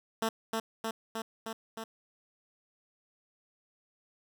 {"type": "tone with echo", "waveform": "10% pulse", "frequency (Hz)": 224, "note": "A3", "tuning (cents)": 31, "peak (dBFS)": -20, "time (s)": [0.22, 0.29], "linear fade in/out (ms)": 5, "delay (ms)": 310, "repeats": 5, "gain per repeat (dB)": -2, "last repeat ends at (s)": 1.84, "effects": []}